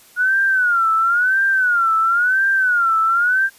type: tone with vibrato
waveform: sine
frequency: 1445 Hz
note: F#6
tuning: 41 cents flat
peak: -13 dBFS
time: 0.16-3.5 s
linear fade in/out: 50 ms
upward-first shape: sine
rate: 0.97 Hz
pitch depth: 160 cents each way
effects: white hiss -48 dBFS RMS until 3.58 s + resampled to 32000 Hz